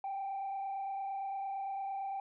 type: tone with frequency modulation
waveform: sine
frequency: 784 Hz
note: G5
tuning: in tune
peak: -34 dBFS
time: 0.04-2.2 s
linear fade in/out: 2 ms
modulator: 28.8 Hz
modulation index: 0.57
effects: tanh soft clip ceiling -33 dBFS